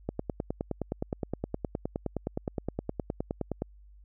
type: click train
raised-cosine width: 2 ms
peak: -17 dBFS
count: 35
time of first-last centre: 0.09-3.621 s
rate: 9.63 Hz
effects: added 50 Hz sine -51 dBFS peak until 4.04 s